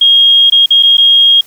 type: tone with dropouts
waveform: sine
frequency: 3256 Hz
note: G#7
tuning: 35 cents flat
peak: -3 dBFS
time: 0.01-1.41 s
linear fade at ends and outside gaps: 5 ms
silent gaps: 0.5-0.521 / 0.66-0.705 / 0.827-0.832 / 0.971-0.98 s
effects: white hiss -41 dBFS RMS until 1.46 s